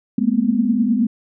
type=tone cluster; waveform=sine; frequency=206.6 / 226 / 235.5 / 254.3 Hz; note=G#3 / A3 / A#3 / C4; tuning=-9 / +47 / +18 / -49 cents; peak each=-20 dBFS; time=0.18-1.07 s; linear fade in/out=5 ms; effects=none

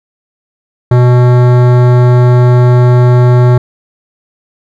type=tone with hard clipping; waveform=sine; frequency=123.47 Hz; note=B2; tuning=in tune; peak=-5 dBFS; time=0.91-3.58 s; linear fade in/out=5 ms; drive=17 dB; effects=none

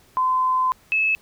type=tone pair in turn; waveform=sine; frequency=1026 / 2599 Hz; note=C6 / E7; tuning=-34 / -25 cents; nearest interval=octave + major third; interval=1609 cents; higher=second; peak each=-17 dBFS; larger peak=neither; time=0.17-0.72 / 0.92-1.15 s; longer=first; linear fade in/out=0 ms; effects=pink hiss -55 dBFS RMS until 1.21 s

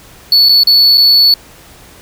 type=tone with dropouts; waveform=triangle; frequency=4435 Hz; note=C#8; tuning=in tune; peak=-3 dBFS; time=0.32-1.34 s; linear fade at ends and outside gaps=2 ms; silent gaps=0.488-0.492 / 0.635-0.671 / 0.974-0.978 s; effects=pink hiss -39 dBFS RMS until 2.01 s

